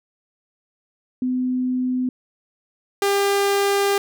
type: tone pair in turn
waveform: sine / sawtooth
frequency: 253.4 / 399.7 Hz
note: B3 / G4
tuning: +45 / +34 cents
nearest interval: minor sixth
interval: 789 cents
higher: second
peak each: -19 / -13 dBFS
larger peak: second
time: 1.22-2.09 / 3.02-3.98 s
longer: second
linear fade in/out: 2 ms
effects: none